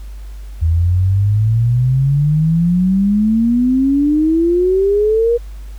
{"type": "exponential sweep", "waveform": "sine", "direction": "up", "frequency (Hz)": [79.4, 480], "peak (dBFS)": -10, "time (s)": [0.61, 5.38], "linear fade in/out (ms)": 20, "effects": ["added 50 Hz sine -27 dBFS peak until 5.78 s", "pink hiss -48 dBFS RMS until 5.78 s"]}